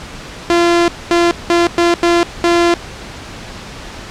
sawtooth tone bursts at uneven times, 343.4 Hz, F4, 29 cents flat, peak -5 dBFS, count 6, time 0.5-0.88 / 1.11-1.31 / 1.5-1.67 / 1.78-1.94 / 2.03-2.23 / 2.44-2.74 s, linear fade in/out 0 ms, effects pink hiss -30 dBFS RMS until 4.1 s + low-pass 6000 Hz 12 dB/octave

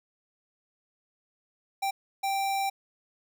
square tone bursts at uneven times, 784 Hz, G5, in tune, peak -27 dBFS, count 2, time 1.82-1.91 / 2.23-2.7 s, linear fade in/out 10 ms, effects none

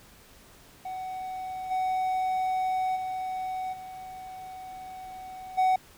triangle tone with level steps, 748 Hz, F#5, 19 cents sharp, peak -31 / -23 / -28 / -37 / -18 dBFS, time 0.85-5.76 s, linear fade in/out 5 ms, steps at 1.7 / 2.95 / 3.72 / 5.57 s, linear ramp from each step 20 ms, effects pink hiss -54 dBFS RMS until 5.97 s

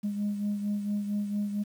sine beating tone pair, 205.1 / 209.5 Hz, G#3 / G#3, -21 / +15 cents, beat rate 4.4 Hz, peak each -27 / -35 dBFS, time 0.03-1.64 s, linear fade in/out 20 ms, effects tanh soft clip ceiling -24 dBFS + 9-bit

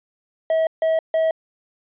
triangle tone bursts, 644 Hz, E5, 41 cents flat, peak -14 dBFS, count 3, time 0.5-1.31 s, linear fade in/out 2 ms, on 170 ms, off 150 ms, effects resampled to 8000 Hz

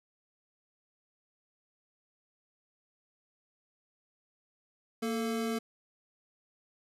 square tone pair together, 230.7 / 441.1 Hz, A#3 / A4, -18 / +4 cents, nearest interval major seventh, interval 1122 cents, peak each -33 / -36 dBFS, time 5.02-5.59 s, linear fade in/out 10 ms, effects resampled to 32000 Hz

